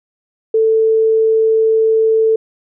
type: tone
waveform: sine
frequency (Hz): 443.4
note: A4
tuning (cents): +13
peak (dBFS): -9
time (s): 0.54-2.36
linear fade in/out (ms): 5
effects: none